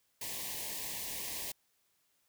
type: band-stop noise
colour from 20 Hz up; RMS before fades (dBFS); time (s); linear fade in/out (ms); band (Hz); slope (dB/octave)
white; -40; 0.21-1.52; 5; 1100 to 1700; 96
effects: white hiss -75 dBFS RMS until 2.28 s